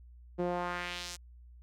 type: tone with band-pass filter sweep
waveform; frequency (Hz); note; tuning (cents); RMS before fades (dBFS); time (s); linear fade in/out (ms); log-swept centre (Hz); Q
sawtooth; 176.4; F3; +18; -36; 0.38-1.17; 20; 380 to 7200; 1.5
effects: added 60 Hz sine -51 dBFS peak until 1.62 s